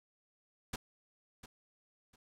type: noise with echo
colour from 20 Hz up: pink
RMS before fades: -39 dBFS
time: 0.73-0.76 s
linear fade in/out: 5 ms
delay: 700 ms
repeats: 2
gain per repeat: -13 dB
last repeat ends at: 2.16 s
effects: low-pass 12000 Hz 12 dB/octave